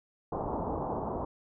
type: low-pass noise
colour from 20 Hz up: white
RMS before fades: -34 dBFS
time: 0.32-1.25 s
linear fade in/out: 5 ms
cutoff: 1000 Hz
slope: 48 dB/octave
effects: none